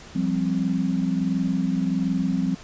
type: chord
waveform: sine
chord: F suspended second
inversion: none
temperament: equal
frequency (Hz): 174.61 / 196 / 261.6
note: F3 / G3 / C4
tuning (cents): 0 / 0 / 0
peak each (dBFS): -25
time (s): 0.15-2.55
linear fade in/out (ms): 10
effects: pink hiss -44 dBFS RMS until 2.63 s + resampled to 16000 Hz